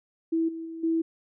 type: tone with level steps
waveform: sine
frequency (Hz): 327.2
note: E4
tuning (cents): -13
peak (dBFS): -22 / -33 / -35 / -22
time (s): 0.32-1.02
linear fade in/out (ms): 10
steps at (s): 0.48 / 0.65 / 0.83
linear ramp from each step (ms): 10
effects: none

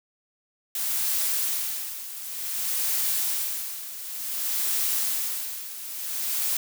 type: noise with tremolo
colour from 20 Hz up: blue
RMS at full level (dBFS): -25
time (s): 0.75-6.57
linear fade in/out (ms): 2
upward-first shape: sine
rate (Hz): 0.55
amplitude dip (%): 75
effects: none

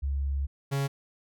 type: tone pair in turn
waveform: sine / 45% pulse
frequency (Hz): 69.3 / 138.6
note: C#2 / C#3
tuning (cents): 0 / 0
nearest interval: octave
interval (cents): 1200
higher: second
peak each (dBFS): -26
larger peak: neither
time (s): 0.02-0.47 / 0.71-0.88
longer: first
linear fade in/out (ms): 20
effects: none

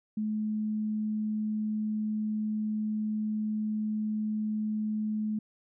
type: tone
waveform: sine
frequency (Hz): 214.3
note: A3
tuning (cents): -45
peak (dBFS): -28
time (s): 0.17-5.39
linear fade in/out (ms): 5
effects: none

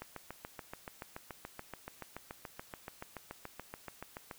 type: click train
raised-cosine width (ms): 0.5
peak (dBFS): -27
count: 31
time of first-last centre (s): 0.02-4.312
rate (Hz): 6.99
effects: white hiss -59 dBFS RMS until 4.38 s

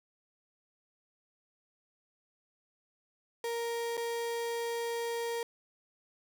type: tone with dropouts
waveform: 35% pulse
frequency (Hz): 466.8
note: A#4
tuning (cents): +2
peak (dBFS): -31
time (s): 3.44-5.43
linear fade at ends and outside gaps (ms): 2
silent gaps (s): 3.97-3.976
effects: none

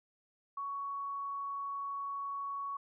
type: tone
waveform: sine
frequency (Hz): 1117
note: C#6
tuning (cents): +13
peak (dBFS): -36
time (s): 0.57-2.77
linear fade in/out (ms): 5
effects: none

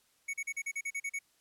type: tone bursts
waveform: square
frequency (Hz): 2227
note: C#7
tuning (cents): +7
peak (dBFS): -34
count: 10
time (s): 0.28-1.191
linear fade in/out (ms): 10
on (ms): 56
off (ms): 39
effects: white hiss -70 dBFS RMS until 1.4 s + low-pass 12000 Hz 12 dB/octave

